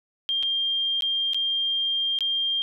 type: tone with dropouts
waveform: sine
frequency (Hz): 3197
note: G7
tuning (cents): +33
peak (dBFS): -22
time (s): 0.29-2.62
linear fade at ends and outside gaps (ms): 0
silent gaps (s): 0.427-0.432 / 1.008-1.022 / 1.334-1.345 / 2.188-2.207
effects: none